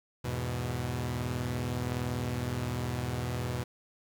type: chord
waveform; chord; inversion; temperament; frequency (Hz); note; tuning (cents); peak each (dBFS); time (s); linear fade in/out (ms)
sawtooth; E major; none; equal; 82.41 / 103.83 / 123.47; E2 / G#2 / B2; 0 / 0 / 0; -34 / -35 / -29; 0.24-3.64; 10
effects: 10-bit